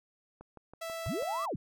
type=click train; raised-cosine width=1 ms; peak=-35 dBFS; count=6; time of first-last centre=0.41-1.224 s; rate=6.14 Hz
type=tone; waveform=sawtooth; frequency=659.3 Hz; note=E5; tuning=in tune; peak=-33 dBFS; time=0.81-1.46 s; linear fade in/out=10 ms
type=linear two-way sweep; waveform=sine; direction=up then down; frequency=60 to 1219 to 75.9 Hz; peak=-32 dBFS; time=1.06-1.56 s; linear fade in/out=5 ms; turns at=1.44 s
effects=none